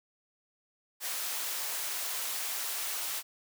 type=high-pass noise; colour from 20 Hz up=white; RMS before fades=-35 dBFS; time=1-3.23 s; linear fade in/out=50 ms; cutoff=570 Hz; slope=12 dB/octave; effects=none